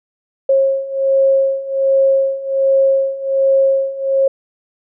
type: beating tone pair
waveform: sine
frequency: 540 / 541.3 Hz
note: C#5 / C#5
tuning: -45 / -41 cents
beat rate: 1.3 Hz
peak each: -16 / -13 dBFS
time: 0.49-4.28 s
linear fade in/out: 5 ms
effects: none